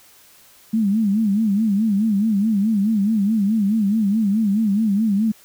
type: tone with vibrato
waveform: sine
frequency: 210 Hz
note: G#3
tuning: 19 cents sharp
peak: -15 dBFS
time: 0.73-5.32 s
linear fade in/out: 10 ms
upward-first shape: sine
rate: 4.7 Hz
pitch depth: 130 cents each way
effects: white hiss -50 dBFS RMS until 5.44 s